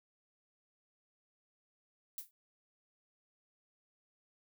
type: noise with exponential decay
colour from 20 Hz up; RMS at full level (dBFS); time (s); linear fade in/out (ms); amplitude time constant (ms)
violet; -38; 2.18-2.31; 1; 27
effects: none